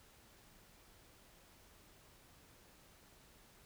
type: silence
effects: pink hiss -64 dBFS RMS until 3.65 s